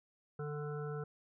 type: harmonic tone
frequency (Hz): 147.9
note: D3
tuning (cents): +13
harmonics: 1 / 3 / 5 / 7 / 9 / 10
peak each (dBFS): -40 / -42 / -53 / -58 / -50 / -55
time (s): 0.39-1.04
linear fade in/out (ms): 5
effects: none